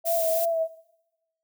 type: tone with vibrato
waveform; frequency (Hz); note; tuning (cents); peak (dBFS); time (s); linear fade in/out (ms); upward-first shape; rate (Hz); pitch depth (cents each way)
sine; 659.3; E5; 0; -22; 0.04-0.68; 50; sine; 3; 34
type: noise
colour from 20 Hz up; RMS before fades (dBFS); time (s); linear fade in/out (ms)
violet; -30; 0.05-0.46; 20
effects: noise-tail reverb RT60 1.0 s tail -21 dB re dry